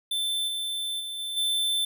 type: tone with level steps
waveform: square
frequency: 3539 Hz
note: A7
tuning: 9 cents sharp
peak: -26 / -29 / -33 / -31 / -24 dBFS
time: 0.11-1.85 s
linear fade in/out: 5 ms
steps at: 0.47 / 0.99 / 1.18 / 1.36 s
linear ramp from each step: 20 ms
effects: none